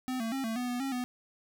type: tone with pitch steps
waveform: square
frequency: 256.1 / 225.9 / 268.9 / 224.4 / 247.4 / 245.1 / 270.9 / 248.2 Hz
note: C4 / A3 / C4 / A3 / B3 / B3 / C#4 / B3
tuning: -37 / +46 / +47 / +34 / +3 / -13 / -40 / +9 cents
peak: -32 dBFS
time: 0.08-1.04 s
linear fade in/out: 0 ms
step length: 120 ms
effects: none